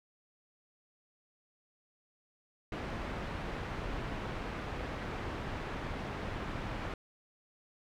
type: low-pass noise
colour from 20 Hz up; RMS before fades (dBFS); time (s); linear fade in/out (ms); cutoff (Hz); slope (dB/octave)
pink; -39; 2.72-6.94; 2; 2200; 12
effects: none